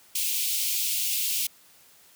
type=high-pass noise; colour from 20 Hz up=white; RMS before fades=-27 dBFS; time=0.15-1.47 s; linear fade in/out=5 ms; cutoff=2400 Hz; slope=48 dB/octave; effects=white hiss -56 dBFS RMS until 2.15 s + high-pass 60 Hz 12 dB/octave